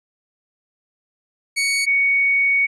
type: tone pair in turn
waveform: sawtooth / sine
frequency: 2232 / 2232 Hz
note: C#7 / C#7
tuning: +11 / +11 cents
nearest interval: unison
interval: 0 cents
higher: neither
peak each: -14 dBFS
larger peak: neither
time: 1.56-1.86 / 1.86-2.67 s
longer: second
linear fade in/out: 20 ms
effects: resampled to 24000 Hz